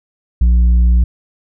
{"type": "tone with tanh clipping", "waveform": "triangle", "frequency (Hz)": 59.5, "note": "A#1", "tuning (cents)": 36, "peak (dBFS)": -8, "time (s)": [0.41, 1.04], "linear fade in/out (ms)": 5, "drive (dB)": 9, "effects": []}